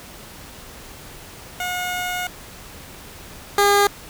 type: tone pair in turn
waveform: 15% pulse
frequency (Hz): 722 / 405.2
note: F#5 / G#4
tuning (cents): -43 / -43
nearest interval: minor seventh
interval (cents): 1000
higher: first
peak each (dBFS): -17 / -7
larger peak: second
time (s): 1.6-2.27 / 3.58-3.87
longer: first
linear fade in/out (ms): 2
effects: pink hiss -40 dBFS RMS until 4.09 s